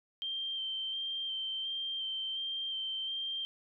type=tone with vibrato; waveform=sine; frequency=3147 Hz; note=G7; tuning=6 cents sharp; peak=-34 dBFS; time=0.22-3.45 s; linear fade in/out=0 ms; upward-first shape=square; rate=1.4 Hz; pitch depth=13 cents each way; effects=none